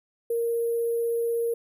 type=tone with sample-and-hold; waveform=sine; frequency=466.2 Hz; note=A#4; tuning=in tune; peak=-23 dBFS; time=0.3-1.54 s; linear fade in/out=5 ms; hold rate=11025 Hz; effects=none